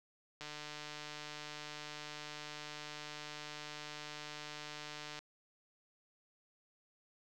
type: click train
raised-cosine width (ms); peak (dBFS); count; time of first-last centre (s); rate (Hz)
0.2; -28; 718; 0.41-5.19; 150
effects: none